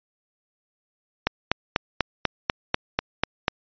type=click train; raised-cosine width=0.3 ms; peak=-3 dBFS; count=10; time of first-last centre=1.27-3.481 s; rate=4.07 Hz; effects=resampled to 11025 Hz